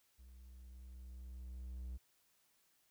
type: tone with level ramp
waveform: triangle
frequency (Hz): 62.4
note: B1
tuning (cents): +19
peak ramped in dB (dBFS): -54 to -40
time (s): 0.18-1.98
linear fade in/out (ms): 20
effects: white hiss -75 dBFS RMS until 2.9 s